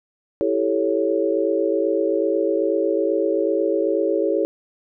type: chord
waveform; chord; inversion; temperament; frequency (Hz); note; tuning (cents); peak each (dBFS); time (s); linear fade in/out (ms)
sine; A dominant seventh; second; equal; 329.6 / 392 / 440 / 554.4; E4 / G4 / A4 / C#5; 0 / 0 / 0 / 0; -23; 0.41-4.45; 0
effects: none